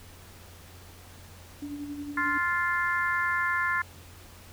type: tone with tremolo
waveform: sine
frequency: 289.5 Hz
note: D4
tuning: 25 cents flat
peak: -32 dBFS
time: 1.62-2.38 s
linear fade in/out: 5 ms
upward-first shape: sine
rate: 11 Hz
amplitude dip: 50%
type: harmonic tone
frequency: 349.2 Hz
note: F4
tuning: in tune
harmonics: 3 / 4 / 5 / 6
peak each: -30 / -30 / -28 / -35 dBFS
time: 2.17-3.82 s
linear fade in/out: 5 ms
effects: added 88 Hz sine -50 dBFS peak until 4.52 s + pink hiss -51 dBFS RMS until 4.52 s